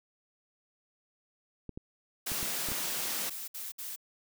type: clicks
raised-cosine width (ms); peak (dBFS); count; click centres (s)
3; -27; 6; 1.693 / 1.775 / 2.318 / 2.429 / 2.687 / 2.718
type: high-pass noise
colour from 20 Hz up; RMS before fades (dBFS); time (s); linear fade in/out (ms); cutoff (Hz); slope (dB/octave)
white; -34; 2.26-3.3; 10; 140; 48
type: noise bursts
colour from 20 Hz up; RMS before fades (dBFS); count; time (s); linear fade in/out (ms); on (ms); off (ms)
blue; -40; 3; 3.3-3.962; 10; 180; 61
effects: none